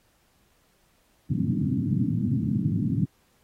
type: band-pass noise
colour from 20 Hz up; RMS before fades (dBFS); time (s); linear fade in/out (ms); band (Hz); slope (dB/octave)
pink; -25; 1.29-3.06; 20; 100 to 280; 48
effects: pink hiss -66 dBFS RMS until 3.43 s + AAC 48 kbps